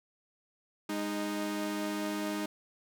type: tone pair together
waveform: sawtooth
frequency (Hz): 205.1 / 310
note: G#3 / D#4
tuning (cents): -21 / -6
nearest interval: perfect fifth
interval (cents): 715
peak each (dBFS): -33 / -30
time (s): 0.89-2.46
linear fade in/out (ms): 5
effects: none